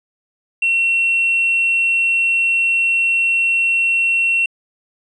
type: tone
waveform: triangle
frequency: 2720 Hz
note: F7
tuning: 46 cents flat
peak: -10 dBFS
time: 0.62-4.46 s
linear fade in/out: 5 ms
effects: tanh soft clip ceiling -10 dBFS + resampled to 24000 Hz